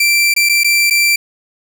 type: tone with dropouts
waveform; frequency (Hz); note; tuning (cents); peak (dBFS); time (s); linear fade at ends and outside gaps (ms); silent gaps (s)
sawtooth; 2349; D7; 0; -6; 0-1.16; 5; 0.34-0.363 / 0.49-0.494 / 0.635-0.644 / 0.9-0.907
effects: none